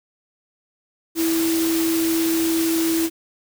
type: tone in noise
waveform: sine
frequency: 328.1 Hz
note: E4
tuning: 8 cents flat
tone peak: -18 dBFS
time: 1.15-3.1 s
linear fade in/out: 50 ms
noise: white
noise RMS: -27 dBFS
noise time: 1.15-3.1 s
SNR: +6 dB
effects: none